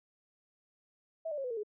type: tone with pitch steps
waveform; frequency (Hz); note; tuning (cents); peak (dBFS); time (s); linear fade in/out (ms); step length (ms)
sine; 648 / 594.2 / 544.9 / 499.7 / 458.2 / 420.2; E5 / D5 / C#5 / B4 / A#4 / G#4; -30 / +20 / -30 / +20 / -30 / +20; -34; 1.25-1.634; 10; 64
effects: none